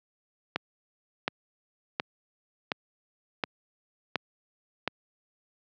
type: click train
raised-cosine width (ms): 0.3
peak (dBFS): -10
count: 7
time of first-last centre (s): 0.56-4.877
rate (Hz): 1.39
effects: high-pass 150 Hz 12 dB/octave + low-pass 5000 Hz 12 dB/octave